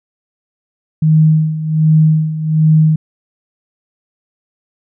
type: tone with tremolo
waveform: sine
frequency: 156.6 Hz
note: D#3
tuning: 11 cents sharp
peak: -5 dBFS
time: 1.02-2.96 s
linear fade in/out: 5 ms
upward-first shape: sine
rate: 1.3 Hz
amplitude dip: 75%
effects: none